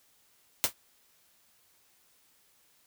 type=noise with exponential decay; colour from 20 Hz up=white; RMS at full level=-21 dBFS; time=0.64-0.73 s; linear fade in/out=0 ms; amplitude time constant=19 ms; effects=white hiss -66 dBFS RMS until 2.86 s